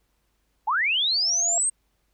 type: linear sweep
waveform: sine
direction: up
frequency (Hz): 784 to 8560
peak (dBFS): -20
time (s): 0.67-1.7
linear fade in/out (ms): 10
type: tone with exponential growth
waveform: sine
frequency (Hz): 686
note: F5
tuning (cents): -31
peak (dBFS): -27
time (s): 0.98-1.58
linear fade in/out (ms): 1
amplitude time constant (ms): 130
effects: added 50 Hz sine -70 dBFS peak until 2.13 s + pink hiss -72 dBFS RMS until 2.13 s